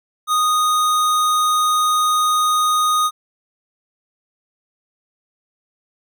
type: tone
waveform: square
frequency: 1240 Hz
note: D#6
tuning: 6 cents flat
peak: -15 dBFS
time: 0.27-3.11 s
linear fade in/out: 50 ms
effects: none